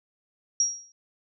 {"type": "tone with exponential decay", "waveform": "sine", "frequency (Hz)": 5660, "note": "F8", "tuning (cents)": 22, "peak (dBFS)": -17, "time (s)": [0.6, 0.92], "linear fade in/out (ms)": 2, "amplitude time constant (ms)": 68, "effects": []}